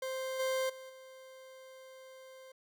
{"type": "tone with level steps", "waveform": "40% pulse", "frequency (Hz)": 523.3, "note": "C5", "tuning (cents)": 0, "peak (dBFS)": [-35, -30, -46, -50], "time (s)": [0.02, 2.52], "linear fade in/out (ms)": 5, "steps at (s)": [0.39, 0.69, 0.89], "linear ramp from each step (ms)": 10, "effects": []}